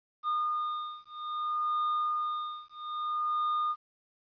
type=beating tone pair; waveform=triangle; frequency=1220 / 1220.61 Hz; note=D#6 / D#6; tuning=-34 / -34 cents; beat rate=0.61 Hz; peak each=-31 dBFS; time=0.23-3.76 s; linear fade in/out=50 ms; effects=resampled to 11025 Hz + 11-bit